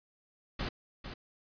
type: noise with echo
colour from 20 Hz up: pink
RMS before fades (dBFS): -35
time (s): 0.59-0.69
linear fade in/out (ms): 5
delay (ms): 450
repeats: 1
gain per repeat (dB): -8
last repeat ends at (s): 1.14
effects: resampled to 11025 Hz